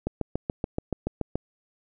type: click train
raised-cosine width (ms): 2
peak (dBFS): -13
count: 10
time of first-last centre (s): 0.07-1.356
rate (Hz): 7
effects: none

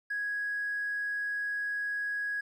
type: tone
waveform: triangle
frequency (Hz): 1661.2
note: G#6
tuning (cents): 0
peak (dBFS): -27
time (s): 0.1-2.41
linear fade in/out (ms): 10
effects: tanh soft clip ceiling -28 dBFS

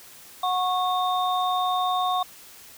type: tone cluster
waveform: sine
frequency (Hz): 732 / 1100 / 3653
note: F#5 / C#6 / A#7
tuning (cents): -19 / -14 / -36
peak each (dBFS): -24 / -25 / -32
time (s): 0.43-2.23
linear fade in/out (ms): 5
effects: white hiss -47 dBFS RMS until 2.77 s

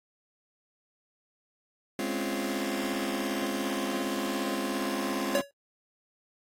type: chord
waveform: sawtooth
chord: Db major seventh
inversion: second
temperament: just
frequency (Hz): 207.9 / 259.9 / 277.2 / 346.5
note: Ab3 / C4 / Db4 / F4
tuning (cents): +2 / -11 / 0 / -14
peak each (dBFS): -31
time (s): 1.99-5.41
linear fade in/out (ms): 2
type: tone with exponential decay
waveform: square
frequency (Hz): 562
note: C#5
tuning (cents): +24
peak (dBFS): -22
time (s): 5.35-5.51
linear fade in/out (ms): 1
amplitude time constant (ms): 34
effects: AAC 48 kbps

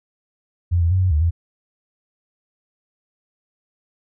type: tone with pitch steps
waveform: sine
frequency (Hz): 87.2 / 84.1 / 93.2 / 92.4 / 75.3 / 84.3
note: F2 / E2 / F#2 / F#2 / D2 / E2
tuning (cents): -2 / +35 / +13 / -2 / +44 / +39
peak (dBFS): -14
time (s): 0.71-1.31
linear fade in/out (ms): 20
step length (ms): 100
effects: none

